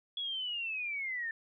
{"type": "linear sweep", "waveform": "sine", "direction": "down", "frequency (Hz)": [3384, 1771], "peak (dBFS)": -34, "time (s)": [0.17, 1.31], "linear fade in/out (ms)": 2, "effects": []}